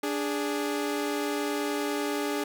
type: tone pair together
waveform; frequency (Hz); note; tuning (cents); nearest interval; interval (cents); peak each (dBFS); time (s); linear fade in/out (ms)
sawtooth; 291.9 / 412.8; D4 / G#4; -10 / -10; tritone; 600; -26 / -27; 0.03-2.44; 5
effects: none